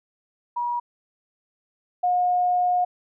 sine tone pair in turn, 961 / 719.1 Hz, B5 / F#5, -48 / -50 cents, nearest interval perfect fourth, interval 502 cents, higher first, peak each -23 / -18 dBFS, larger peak second, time 0.56-0.8 / 2.03-2.85 s, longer second, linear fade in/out 10 ms, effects none

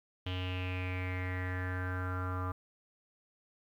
square tone with low-pass filter sweep, 91.7 Hz, F#2, 15 cents flat, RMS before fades -36 dBFS, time 0.26-2.52 s, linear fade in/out 5 ms, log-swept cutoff 3100 to 1200 Hz, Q 7.1, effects 11-bit

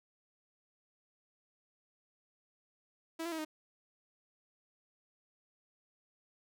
sawtooth tone with pitch steps, 326.5 / 340.5 / 320.5 / 309.9 Hz, E4 / F4 / E4 / D#4, -17 / -44 / -49 / -7 cents, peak -33 dBFS, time 3.19-3.45 s, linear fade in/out 10 ms, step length 65 ms, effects none

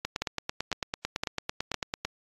two click trains, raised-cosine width 0.2 ms, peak -12 / -11 dBFS, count 19 / 4, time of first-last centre 0.05-2.05 / 0.22-1.743 s, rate 9 / 1.97 Hz, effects AAC 32 kbps

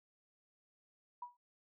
sine tone with exponential decay, 972 Hz, B5, 28 cents flat, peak -39 dBFS, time 1.22-1.37 s, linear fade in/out 5 ms, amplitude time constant 32 ms, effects none

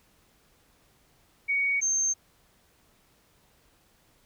sine tone pair in turn, 2241 / 6339 Hz, C#7 / G8, +18 / +18 cents, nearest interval octave + tritone, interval 1800 cents, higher second, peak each -23 dBFS, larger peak neither, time 1.48-1.81 / 1.81-2.14 s, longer neither, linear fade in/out 20 ms, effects pink hiss -64 dBFS RMS until 4.25 s

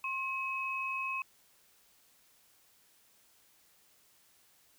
sine tone pair together, 1068 / 2553 Hz, C6 / D#7, +35 / +44 cents, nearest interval octave + minor third, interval 1509 cents, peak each -37 / -35 dBFS, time 0.04-1.22 s, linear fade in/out 2 ms, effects white hiss -66 dBFS RMS until 4.78 s

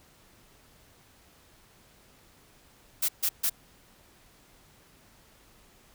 blue noise bursts, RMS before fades -26 dBFS, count 3, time 3.02-3.498 s, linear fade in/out 10 ms, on 66 ms, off 140 ms, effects pink hiss -59 dBFS RMS until 5.94 s

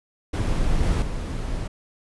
brown noise with level steps, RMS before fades -22 / -20 / -27 dBFS, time 0.33-1.68 s, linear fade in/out 10 ms, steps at 0.83 / 1.02 s, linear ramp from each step 2 ms, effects resampled to 24000 Hz

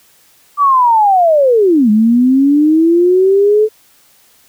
sine linear two-way sweep, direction down then up, 1174.7 to 207.7 to 436.8 Hz, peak -6 dBFS, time 0.57-3.69 s, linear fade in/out 50 ms, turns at 1.9 s, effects white hiss -49 dBFS RMS until 4.48 s

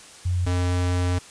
sine / square tone pair in turn, 89.5 / 89.5 Hz, F2 / F2, +43 / +43 cents, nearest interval unison, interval 0 cents, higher neither, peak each -20 / -21 dBFS, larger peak first, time 0.25-0.46 / 0.46-1.19 s, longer second, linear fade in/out 10 ms, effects white hiss -45 dBFS RMS until 1.3 s + resampled to 22050 Hz

